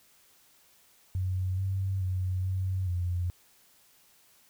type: tone with pitch steps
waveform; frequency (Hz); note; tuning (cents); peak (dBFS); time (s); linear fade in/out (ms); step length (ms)
sine; 92.8 / 96 / 92.5 / 93.9 / 88.6; F#2 / G2 / F#2 / F#2 / F2; +6 / -36 / 0 / +26 / +25; -27; 1.15-3.3; 0; 430
effects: white hiss -62 dBFS RMS until 4.49 s